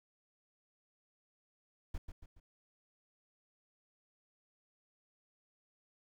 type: noise with echo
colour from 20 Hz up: brown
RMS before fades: -38 dBFS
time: 1.94-1.98 s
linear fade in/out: 5 ms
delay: 140 ms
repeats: 3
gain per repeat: -7 dB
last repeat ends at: 2.4 s
effects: none